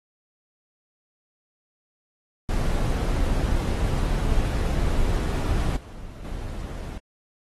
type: noise with level steps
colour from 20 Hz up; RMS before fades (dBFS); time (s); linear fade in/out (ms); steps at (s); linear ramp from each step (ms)
brown; -23 / -38 / -32; 2.49-6.98; 2; 5.76 / 6.24; 10
effects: AAC 32 kbps